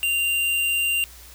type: tone with tanh clipping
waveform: sine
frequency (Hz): 2782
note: F7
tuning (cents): -7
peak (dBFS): -21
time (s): 0.03-1.04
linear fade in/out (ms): 0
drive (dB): 18
effects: added 60 Hz sine -46 dBFS peak until 1.34 s + white hiss -46 dBFS RMS until 1.34 s